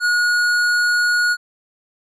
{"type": "tone with hard clipping", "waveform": "sine", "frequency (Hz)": 1448, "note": "F#6", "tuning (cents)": -38, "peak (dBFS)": -16, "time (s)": [0, 1.37], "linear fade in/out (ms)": 50, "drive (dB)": 11, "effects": []}